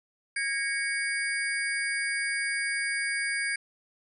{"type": "tone cluster", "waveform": "sine", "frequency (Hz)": [1642, 1881, 2230, 4802, 9010], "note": ["G#6", "A#6", "C#7", "D8", "C#9"], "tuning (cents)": [-20, 15, 10, 38, 27], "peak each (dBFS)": [-31, -39, -31, -38, -36], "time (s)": [0.36, 3.56], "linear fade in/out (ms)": 5, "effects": []}